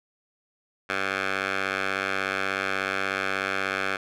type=tone with band-pass filter; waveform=10% pulse; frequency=96.5 Hz; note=G2; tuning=27 cents flat; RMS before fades=-28 dBFS; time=0.89-3.97 s; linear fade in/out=10 ms; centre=1800 Hz; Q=1.6; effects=none